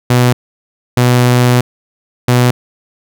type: tone bursts at uneven times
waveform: sawtooth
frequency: 123.47 Hz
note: B2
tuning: in tune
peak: -3 dBFS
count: 3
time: 0.1-0.33 / 0.97-1.61 / 2.28-2.51 s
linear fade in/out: 5 ms
effects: none